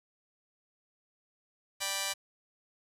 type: chord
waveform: 5% pulse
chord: G major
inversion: second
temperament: just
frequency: 588 / 784 / 980 Hz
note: D5 / G5 / B5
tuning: +2 / 0 / -14 cents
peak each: -26 dBFS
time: 1.8-2.14 s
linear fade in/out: 20 ms
effects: resampled to 32000 Hz + 9-bit